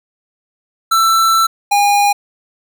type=tone pair in turn; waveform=square; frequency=1334 / 814.7 Hz; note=E6 / G#5; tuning=+20 / -33 cents; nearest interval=major sixth; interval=853 cents; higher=first; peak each=-10 dBFS; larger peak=neither; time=0.91-1.47 / 1.71-2.13 s; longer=first; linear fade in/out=10 ms; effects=none